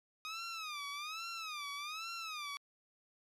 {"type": "tone with vibrato", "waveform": "15% pulse", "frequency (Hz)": 1244.5, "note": "D#6", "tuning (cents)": 0, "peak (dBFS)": -34, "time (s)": [0.25, 2.57], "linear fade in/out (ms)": 0, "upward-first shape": "sine", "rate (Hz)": 1.2, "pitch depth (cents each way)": 160, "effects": ["low-pass 9000 Hz 12 dB/octave", "MP3 96 kbps"]}